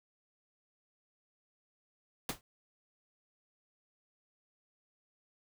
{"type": "noise with exponential decay", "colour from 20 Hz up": "pink", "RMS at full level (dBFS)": -32, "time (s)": [2.29, 2.41], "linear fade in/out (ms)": 1, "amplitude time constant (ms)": 25, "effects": []}